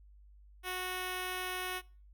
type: tone with notch filter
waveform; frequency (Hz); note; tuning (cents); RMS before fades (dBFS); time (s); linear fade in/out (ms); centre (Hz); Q
5% pulse; 367.4; F#4; -12; -38; 0.63-1.82; 50; 4500; 1.9
effects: noise-tail reverb RT60 0.4 s tail -24 dB re dry + added 50 Hz sine -55 dBFS peak until 2.13 s